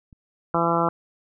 clicks, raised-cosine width 5 ms, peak -35 dBFS, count 2, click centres 0.128 / 0.552 s
harmonic tone, 168.5 Hz, E3, 38 cents sharp, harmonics 1 / 2 / 3 / 4 / 5 / 6 / 7 / 8, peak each -27 / -27 / -27 / -27 / -27 / -27 / -27 / -27 dBFS, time 0.54-0.89 s, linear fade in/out 2 ms
effects none

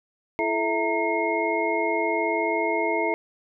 sine tone cluster, 334.6 / 433.6 / 657 / 920 / 2149 Hz, E4 / A4 / E5 / A#5 / C7, +26 / -25 / -6 / -23 / +46 cents, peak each -28 dBFS, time 0.39-3.14 s, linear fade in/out 0 ms, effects none

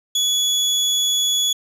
30% pulse tone, 3393 Hz, G#7, 36 cents sharp, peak -14 dBFS, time 0.15-1.53 s, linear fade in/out 5 ms, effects resampled to 32000 Hz

